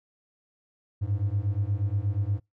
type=beating tone pair; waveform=triangle; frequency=96.9 / 105.3 Hz; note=G2 / G#2; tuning=-20 / +24 cents; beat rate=8.4 Hz; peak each=-25 dBFS; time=1.01-2.4 s; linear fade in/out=20 ms; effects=noise-tail reverb RT60 0.2 s tail -26 dB re dry + tanh soft clip ceiling -16 dBFS